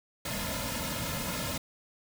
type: noise with comb filter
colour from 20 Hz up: pink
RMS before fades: -34 dBFS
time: 0.25-1.58 s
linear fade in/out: 5 ms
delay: 2.6 ms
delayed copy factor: -0.85
effects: none